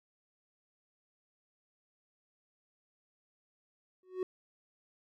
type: tone with exponential growth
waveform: triangle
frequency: 370 Hz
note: F#4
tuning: in tune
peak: -26 dBFS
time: 4.03-4.23 s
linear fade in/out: 2 ms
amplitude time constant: 43 ms
effects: none